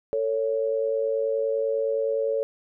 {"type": "tone pair together", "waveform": "sine", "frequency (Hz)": [447.2, 556.9], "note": ["A4", "C#5"], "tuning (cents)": [28, 8], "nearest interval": "major third", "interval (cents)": 380, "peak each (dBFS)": -25, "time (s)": [0.13, 2.43], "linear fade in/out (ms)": 0, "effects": []}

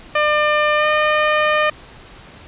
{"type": "tone with pitch glide", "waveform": "15% pulse", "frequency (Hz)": [600, 607.7], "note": ["D5", "D#5"], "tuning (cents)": [37, -41], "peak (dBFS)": -7, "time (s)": [0.15, 1.7], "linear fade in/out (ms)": 5, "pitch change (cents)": 22, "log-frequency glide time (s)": [0.77, 0.86], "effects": ["pink hiss -41 dBFS RMS until 2.47 s", "resampled to 8000 Hz"]}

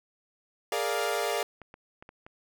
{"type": "chord", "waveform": "sawtooth", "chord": "Bb dominant seventh", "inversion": "third", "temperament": "equal", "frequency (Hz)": [415.3, 466.2, 587.3, 698.5], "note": ["Ab4", "Bb4", "D5", "F5"], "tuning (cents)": [0, 0, 0, 0], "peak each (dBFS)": -29, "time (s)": [0.72, 1.43], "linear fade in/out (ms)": 2}
{"type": "clicks", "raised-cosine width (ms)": 0.5, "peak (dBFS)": -31, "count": 5, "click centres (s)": [1.617, 1.741, 2.025, 2.091, 2.265]}
{"effects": []}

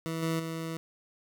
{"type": "tone with level steps", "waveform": "20% pulse", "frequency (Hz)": 163, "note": "E3", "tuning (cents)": -19, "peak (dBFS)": [-27, -23, -29], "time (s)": [0.06, 0.77], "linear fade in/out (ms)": 0, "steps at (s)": [0.22, 0.39], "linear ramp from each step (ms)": 10, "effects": []}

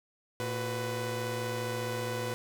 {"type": "tone cluster", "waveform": "sawtooth", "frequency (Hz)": [114.5, 368, 497.7], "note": ["A#2", "F#4", "B4"], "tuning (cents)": [-31, -9, 13], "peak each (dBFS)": [-32, -37, -31], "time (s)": [0.4, 2.34], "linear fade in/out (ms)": 0, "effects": []}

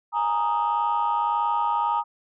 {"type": "chord", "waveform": "sine", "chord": "Ab suspended second", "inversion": "none", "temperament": "equal", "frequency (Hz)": [830.6, 932.3, 1244.5], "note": ["Ab5", "Bb5", "Eb6"], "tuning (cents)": [0, 0, 0], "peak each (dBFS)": [-26, -22, -26], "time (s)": [0.12, 2.04], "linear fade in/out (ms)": 50, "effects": ["tanh soft clip ceiling -15 dBFS"]}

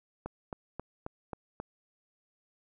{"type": "click train", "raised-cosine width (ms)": 1, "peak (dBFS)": -23, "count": 6, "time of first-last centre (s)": [0.26, 1.6], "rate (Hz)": 3.73, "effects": []}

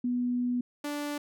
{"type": "tone pair in turn", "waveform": ["sine", "sawtooth"], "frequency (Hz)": [245.6, 292.1], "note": ["B3", "D4"], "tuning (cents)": [-9, -9], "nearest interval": "minor third", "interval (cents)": 300, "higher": "second", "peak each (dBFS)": [-26, -28], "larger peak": "first", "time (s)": [[0.04, 0.61], [0.84, 1.18]], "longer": "first", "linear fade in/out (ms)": 5, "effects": []}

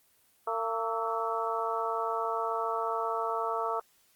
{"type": "harmonic tone with a mistuned harmonic", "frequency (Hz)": 226.9, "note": "A#3", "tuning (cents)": -47, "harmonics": [2, 3, 4, 5, 6], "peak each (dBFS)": [-35, -35, -35, -35, -35], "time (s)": [0.47, 3.8], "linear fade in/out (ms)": 5, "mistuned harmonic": 6, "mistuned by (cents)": -63, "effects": ["white hiss -66 dBFS RMS until 4.15 s", "Opus 24 kbps"]}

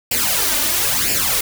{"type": "noise with flanger", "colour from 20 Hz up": "white", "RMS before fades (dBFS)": -18, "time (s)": [0.11, 1.41], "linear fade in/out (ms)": 5, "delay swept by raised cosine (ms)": [0.4, 3.4], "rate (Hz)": 1, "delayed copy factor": 0.75, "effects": []}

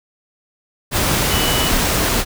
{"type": "tone in noise", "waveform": "sine", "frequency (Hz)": 2960, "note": "F#7", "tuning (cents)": 0, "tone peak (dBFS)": -22, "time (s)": [1.29, 1.72], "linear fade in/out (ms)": 50, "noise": "pink", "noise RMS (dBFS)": -17, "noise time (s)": [0.91, 2.25], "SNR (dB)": -8, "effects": []}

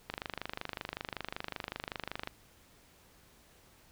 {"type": "click train", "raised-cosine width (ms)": 0.3, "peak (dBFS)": -20, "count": 56, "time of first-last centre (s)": [0.1, 2.274], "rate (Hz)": 25.3, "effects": ["pink hiss -62 dBFS RMS until 3.91 s"]}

